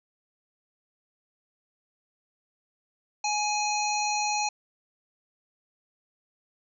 harmonic tone, 837 Hz, G#5, 13 cents sharp, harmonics 1 / 3 / 5 / 7 / 8, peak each -27 / -32 / -34 / -35 / -36 dBFS, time 3.24-4.49 s, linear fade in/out 5 ms, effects none

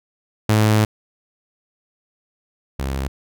sawtooth tone pair in turn, 107.6 / 67.28 Hz, A2 / C2, -38 / +49 cents, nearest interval minor sixth, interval 813 cents, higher first, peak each -9 / -18 dBFS, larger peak first, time 0.49-0.85 / 2.79-3.08 s, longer first, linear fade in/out 5 ms, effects none

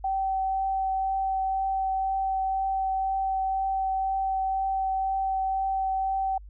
sine tone with vibrato, 769 Hz, G5, 33 cents flat, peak -24 dBFS, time 0.04-6.38 s, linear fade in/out 5 ms, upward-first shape triangle, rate 2 Hz, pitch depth 10 cents each way, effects added 50 Hz sine -42 dBFS peak until 6.49 s

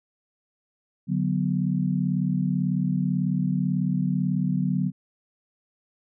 sine chord, B minor, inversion first, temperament equal, 146.83 / 185 / 246.9 Hz, D3 / F#3 / B3, 0 / 0 / 0 cents, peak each -26 / -24 / -29 dBFS, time 1.07-4.92 s, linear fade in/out 50 ms, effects none

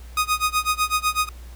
sawtooth tone with tremolo, 1244.5 Hz, D#6, in tune, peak -13 dBFS, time 0.17-1.29 s, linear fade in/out 2 ms, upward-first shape sine, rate 8 Hz, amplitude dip 95%, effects added 60 Hz sine -37 dBFS peak until 1.55 s + pink hiss -50 dBFS RMS until 1.55 s

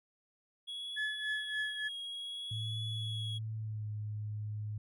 triangle tone with vibrato, 3340 Hz, G#7, 9 cents sharp, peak -38 dBFS, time 0.67-3.39 s, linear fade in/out 20 ms, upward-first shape triangle, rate 0.58 Hz, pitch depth 30 cents each way
sine tone with tremolo, 1717 Hz, A6, 43 cents flat, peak -31 dBFS, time 0.96-1.89 s, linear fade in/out 20 ms, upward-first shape triangle, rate 3.5 Hz, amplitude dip 85%
sine tone with pitch glide, 110 to 105.82 Hz, A2 to G#2, 0 to +33 cents, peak -36 dBFS, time 2.51-4.78 s, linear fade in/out 5 ms, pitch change -67 cents, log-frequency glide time 3.56-3.88 s
effects tanh soft clip ceiling -24 dBFS

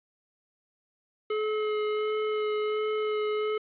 square tone with vibrato, 426.8 Hz, G#4, 47 cents sharp, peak -27 dBFS, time 1.3-3.58 s, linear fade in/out 5 ms, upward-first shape sine, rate 1.4 Hz, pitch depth 11 cents each way, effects resampled to 8000 Hz + 9-bit

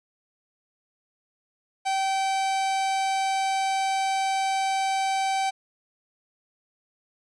45% pulse tone, 773 Hz, G5, 24 cents flat, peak -23 dBFS, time 1.85-5.51 s, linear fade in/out 20 ms, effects resampled to 22050 Hz + 10-bit

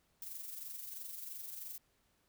violet noise with amplitude modulation, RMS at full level -44 dBFS, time 0.22-1.78 s, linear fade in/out 2 ms, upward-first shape sine, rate 23 Hz, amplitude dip 50%, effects pink hiss -75 dBFS RMS until 2.28 s

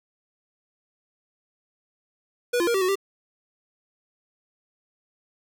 square tone with pitch steps, 486.4 / 344.8 / 470.9 / 385.8 / 368.3 / 393.2 Hz, B4 / F4 / A#4 / G4 / F#4 / G4, -26 / -22 / +18 / -28 / -8 / +5 cents, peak -21 dBFS, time 2.53-2.956 s, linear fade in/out 10 ms, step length 71 ms, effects none

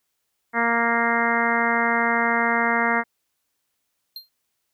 harmonic tone, 233.1 Hz, A#3, in tune, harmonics 1 / 2 / 3 / 4 / 5 / 6 / 7 / 8 / 9, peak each -27 / -29 / -27 / -26 / -28 / -27 / -28 / -26 / -27 dBFS, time 0.53-3.04 s, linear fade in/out 50 ms
square tone with exponential decay, 4186 Hz, C8, in tune, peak -30 dBFS, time 4.16-4.29 s, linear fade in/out 2 ms, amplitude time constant 28 ms
effects white hiss -75 dBFS RMS until 4.73 s

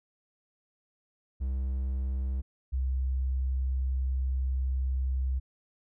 triangle / sine tone pair in turn, 65.41 / 65.15 Hz, C2 / C2, 0 / -7 cents, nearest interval unison, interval 7 cents, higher first, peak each -26 dBFS, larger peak neither, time 1.4-2.42 / 2.72-5.4 s, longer second, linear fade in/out 20 ms, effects none

